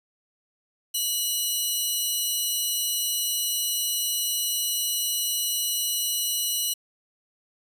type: tone pair together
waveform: 10% pulse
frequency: 2936 / 4044 Hz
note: F#7 / B7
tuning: -14 / +40 cents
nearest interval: tritone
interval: 554 cents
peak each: -17 / -22 dBFS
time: 0.94-6.74 s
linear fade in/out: 10 ms
effects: resampled to 32000 Hz